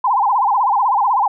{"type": "tone with vibrato", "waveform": "sine", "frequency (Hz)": 910, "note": "A#5", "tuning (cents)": -42, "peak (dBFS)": -12, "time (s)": [0.04, 1.28], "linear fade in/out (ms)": 5, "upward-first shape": "sine", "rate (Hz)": 16, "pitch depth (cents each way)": 240, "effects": []}